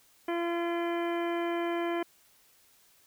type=harmonic tone; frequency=341.6 Hz; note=F4; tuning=38 cents flat; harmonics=1 / 2 / 3 / 4 / 5 / 6 / 7 / 9; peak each=-30 / -35 / -39 / -45 / -43 / -45 / -46 / -48 dBFS; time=0.28-2.03 s; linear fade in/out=5 ms; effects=white hiss -63 dBFS RMS until 3.06 s